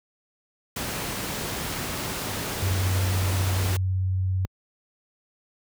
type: noise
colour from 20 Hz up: pink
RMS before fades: -30 dBFS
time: 0.76-3.77 s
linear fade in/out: 5 ms
type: tone with vibrato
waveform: sine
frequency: 93.6 Hz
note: F#2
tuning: 20 cents sharp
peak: -21 dBFS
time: 2.62-4.45 s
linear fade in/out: 0 ms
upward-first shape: triangle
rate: 18 Hz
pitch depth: 14 cents each way
effects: high-pass 60 Hz 12 dB/octave